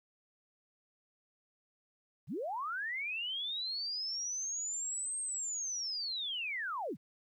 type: linear two-way sweep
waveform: sine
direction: up then down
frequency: 92.5 to 8500 to 92.5 Hz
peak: -35 dBFS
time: 2.27-6.97 s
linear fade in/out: 50 ms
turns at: 5.2 s
effects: 12-bit